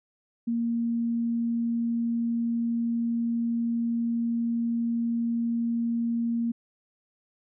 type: tone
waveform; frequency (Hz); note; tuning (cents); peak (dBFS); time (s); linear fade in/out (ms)
sine; 233.1; A#3; 0; -24; 0.47-6.52; 10
effects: none